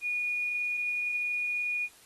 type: tone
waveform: sine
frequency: 2449 Hz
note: D#7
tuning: 28 cents flat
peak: -28 dBFS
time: 0.01-1.89 s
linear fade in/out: 50 ms
effects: white hiss -57 dBFS RMS until 2.05 s + AAC 32 kbps